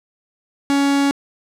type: tone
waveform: 45% pulse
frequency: 280 Hz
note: C#4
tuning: 18 cents sharp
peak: -14 dBFS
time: 0.7-1.11 s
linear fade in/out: 0 ms
effects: low-pass 9000 Hz 12 dB/octave + 9-bit